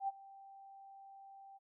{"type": "tone with ADSR envelope", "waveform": "sine", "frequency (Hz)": 784, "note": "G5", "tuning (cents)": 0, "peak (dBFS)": -32, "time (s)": [0, 1.59], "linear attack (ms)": 81, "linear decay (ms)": 27, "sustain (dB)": -21, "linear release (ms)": 28, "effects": []}